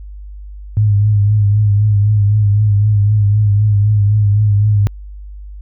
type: tone with vibrato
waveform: sine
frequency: 103.83 Hz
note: G#2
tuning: in tune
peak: -8 dBFS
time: 0.77-4.87 s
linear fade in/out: 0 ms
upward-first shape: triangle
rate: 3.9 Hz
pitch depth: 57 cents each way
effects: added 50 Hz sine -28 dBFS peak until 5.61 s